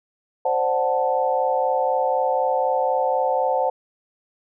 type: chord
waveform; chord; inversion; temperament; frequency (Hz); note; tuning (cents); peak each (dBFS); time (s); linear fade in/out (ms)
sine; D dominant seventh; third; equal; 523.3 / 587.3 / 740 / 880; C5 / D5 / F#5 / A5; 0 / 0 / 0 / 0; -22 / -27 / -23 / -24; 0.45-3.7; 5
effects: none